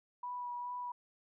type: tone with vibrato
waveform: sine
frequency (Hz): 978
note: B5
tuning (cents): -17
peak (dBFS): -38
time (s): 0.23-0.92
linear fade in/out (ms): 5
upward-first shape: sine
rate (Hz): 2.4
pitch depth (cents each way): 15
effects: none